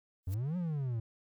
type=noise with exponential growth; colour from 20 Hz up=blue; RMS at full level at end=-47 dBFS; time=0.23-0.34 s; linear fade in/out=0 ms; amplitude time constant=22 ms
type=exponential two-way sweep; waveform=triangle; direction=up then down; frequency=85.5 to 185 to 109.3 Hz; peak=-30 dBFS; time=0.27-1 s; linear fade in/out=5 ms; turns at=0.57 s
effects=none